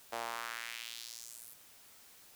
sawtooth tone with high-pass filter sweep, 116.54 Hz, A#2, in tune, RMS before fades -44 dBFS, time 0.12-1.54 s, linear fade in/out 10 ms, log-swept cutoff 640 to 12000 Hz, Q 1.8, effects white hiss -59 dBFS RMS until 2.35 s

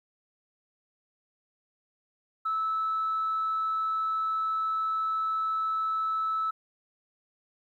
sine tone, 1307 Hz, E6, 15 cents flat, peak -25 dBFS, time 2.45-6.51 s, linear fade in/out 10 ms, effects tanh soft clip ceiling -22 dBFS + 11-bit

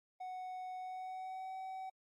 triangle tone with pitch glide, 740 to 758.2 Hz, F#5 to F#5, 0 to +42 cents, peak -40 dBFS, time 0.2-1.9 s, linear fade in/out 10 ms, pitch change +42 cents, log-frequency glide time 0.78-1.55 s, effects AAC 64 kbps

